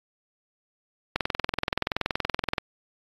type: click train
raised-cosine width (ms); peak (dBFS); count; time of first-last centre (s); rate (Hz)
0.3; -8; 31; 1.16-2.582; 21.1
effects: AAC 32 kbps